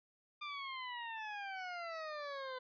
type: exponential sweep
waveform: 20% pulse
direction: down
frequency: 1200 to 505 Hz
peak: -37 dBFS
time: 0.41-2.59 s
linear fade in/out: 10 ms
effects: resampled to 11025 Hz